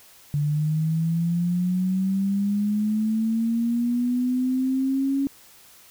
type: linear sweep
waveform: sine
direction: up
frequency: 144.7 to 277.2 Hz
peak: -20 dBFS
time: 0.34-5.27 s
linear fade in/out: 0 ms
effects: white hiss -51 dBFS RMS until 5.9 s